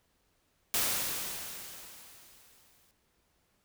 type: noise with exponential decay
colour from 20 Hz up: white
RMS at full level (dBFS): -28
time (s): 0.74-2.91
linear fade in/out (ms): 0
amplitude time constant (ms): 470
effects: pink hiss -73 dBFS RMS until 3.64 s